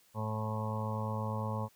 harmonic tone with a mistuned harmonic, 108.5 Hz, A2, 24 cents flat, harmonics 1 / 2 / 4 / 5 / 6 / 7 / 8 / 9 / 10, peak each -35 / -40 / -47 / -42 / -51 / -51 / -43 / -44 / -44 dBFS, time 0.14-1.69 s, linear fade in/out 50 ms, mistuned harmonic 7, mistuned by +31 cents, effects white hiss -66 dBFS RMS until 1.75 s

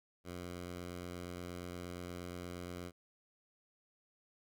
10% pulse tone, 88.5 Hz, F2, 23 cents sharp, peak -35 dBFS, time 0.24-2.92 s, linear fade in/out 50 ms, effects none

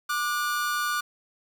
45% pulse tone pair together, 1186.1 / 1456 Hz, D6 / F#6, +17 / -28 cents, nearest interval major third, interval 355 cents, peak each -28 / -28 dBFS, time 0.09-1.01 s, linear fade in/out 10 ms, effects 8-bit

